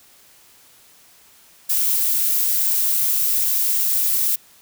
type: noise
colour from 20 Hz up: violet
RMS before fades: -19 dBFS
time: 1.69-4.36 s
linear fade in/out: 10 ms
effects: white hiss -51 dBFS RMS until 4.61 s